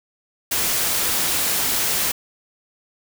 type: noise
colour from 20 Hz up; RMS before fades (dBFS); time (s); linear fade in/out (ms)
white; -21; 0.51-2.12; 10
effects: none